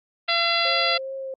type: harmonic tone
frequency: 680 Hz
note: F5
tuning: 46 cents flat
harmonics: 1 / 2 / 3 / 4 / 5 / 6 / 7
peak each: -27 / -27 / -27 / -27 / -27 / -27 / -27 dBFS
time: 0.28-0.98 s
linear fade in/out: 10 ms
type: tone with vibrato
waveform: sine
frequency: 533 Hz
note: C5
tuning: 32 cents sharp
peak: -29 dBFS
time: 0.65-1.34 s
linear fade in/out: 2 ms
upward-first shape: triangle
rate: 2.5 Hz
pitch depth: 18 cents each way
effects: Opus 32 kbps